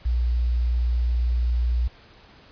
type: tone with quantisation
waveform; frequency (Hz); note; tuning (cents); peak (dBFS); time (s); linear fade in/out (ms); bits
sine; 60; B1; -49; -19; 0.05-1.88; 10; 8
effects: pink hiss -51 dBFS RMS until 2.51 s + resampled to 11025 Hz